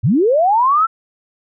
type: linear sweep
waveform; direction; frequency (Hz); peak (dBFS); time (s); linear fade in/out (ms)
sine; up; 87.1 to 1358; -10; 0.03-0.87; 20
effects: none